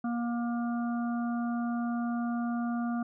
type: harmonic tone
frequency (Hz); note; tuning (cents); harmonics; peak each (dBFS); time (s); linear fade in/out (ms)
236.9; A#3; +28; 1 / 3 / 5 / 6; -29 / -39 / -43 / -45; 0.04-3.03; 5
effects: none